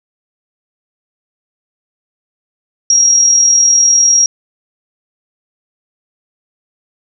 sine tone with amplitude modulation, 5640 Hz, F8, 16 cents sharp, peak -4 dBFS, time 2.9-4.26 s, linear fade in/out 2 ms, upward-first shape sine, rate 39.9 Hz, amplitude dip 40%, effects none

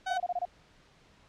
30% pulse tone, 753 Hz, F#5, 30 cents sharp, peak -28 dBFS, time 0.06-0.18 s, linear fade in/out 10 ms
sine tone bursts, 711 Hz, F5, 31 cents sharp, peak -28 dBFS, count 6, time 0.1-0.453 s, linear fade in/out 5 ms, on 38 ms, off 25 ms
effects pink hiss -61 dBFS RMS until 1.28 s + low-pass 5000 Hz 12 dB/octave

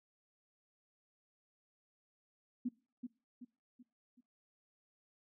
sine tone with echo, 246.1 Hz, B3, 6 cents flat, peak -33 dBFS, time 2.65-2.69 s, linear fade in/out 10 ms, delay 380 ms, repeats 4, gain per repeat -7 dB, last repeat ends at 4.21 s, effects noise-tail reverb RT60 0.4 s tail -23 dB re dry

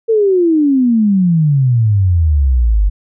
sine exponential sweep, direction down, 459.7 to 47.48 Hz, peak -8 dBFS, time 0.08-2.9 s, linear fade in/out 20 ms, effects none

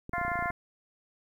clicks, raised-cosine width 3 ms, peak -27 dBFS, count 12, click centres 0.094 / 0.135 / 0.182 / 0.214 / 0.25 / 0.281 / 0.317 / 0.356 / 0.391 / 0.425 / 0.458 / 0.503 s
harmonic tone, 349.2 Hz, F4, in tune, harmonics 2 / 3 / 4 / 5 / 6, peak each -33 / -35 / -36 / -37 / -38 dBFS, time 0.13-0.51 s, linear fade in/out 5 ms
effects 10-bit

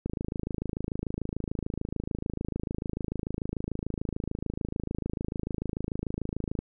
click train, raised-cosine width 3 ms, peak -18 dBFS, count 176, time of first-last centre 0.06-6.59 s, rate 26.8 Hz, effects none

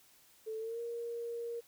sine tone with pitch glide, 440 to 468.9 Hz, A4 to A#4, 0 to +10 cents, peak -37 dBFS, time 0.46-1.61 s, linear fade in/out 20 ms, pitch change +110 cents, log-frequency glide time 0.58-0.8 s, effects white hiss -64 dBFS RMS until 1.67 s

